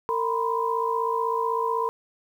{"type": "tone cluster", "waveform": "sine", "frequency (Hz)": [455.4, 967, 1023], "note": ["A#4", "B5", "C6"], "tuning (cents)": [-40, -37, -39], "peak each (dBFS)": -27, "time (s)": [0.09, 1.89], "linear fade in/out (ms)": 0, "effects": ["9-bit"]}